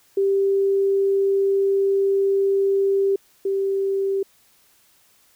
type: tone pair in turn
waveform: sine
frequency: 392.8 / 390.8 Hz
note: G4 / G4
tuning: +4 / -5 cents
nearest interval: unison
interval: 9 cents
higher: first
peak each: -16 / -19 dBFS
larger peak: first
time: 0.17-3.16 / 3.45-4.23 s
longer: first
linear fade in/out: 5 ms
effects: white hiss -58 dBFS RMS until 5.35 s